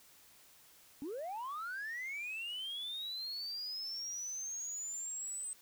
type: linear sweep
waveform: sine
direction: up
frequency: 259.7 to 8230 Hz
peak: -37 dBFS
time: 1.02-5.53 s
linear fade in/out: 0 ms
effects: tanh soft clip ceiling -37 dBFS + white hiss -62 dBFS RMS until 5.61 s